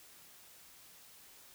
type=silence; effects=white hiss -58 dBFS RMS until 1.54 s